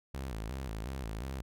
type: tone with vibrato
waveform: sawtooth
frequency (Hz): 60.2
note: B1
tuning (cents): -44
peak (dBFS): -33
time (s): 0.14-1.42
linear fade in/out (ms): 5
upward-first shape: square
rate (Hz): 2.8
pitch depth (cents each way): 180
effects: none